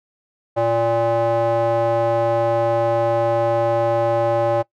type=tone with band-pass filter; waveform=square; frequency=115.9 Hz; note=A#2; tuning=10 cents flat; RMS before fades=-18 dBFS; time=0.56-4.63 s; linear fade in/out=20 ms; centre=660 Hz; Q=4.5; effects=noise-tail reverb RT60 0.1 s tail -21 dB re dry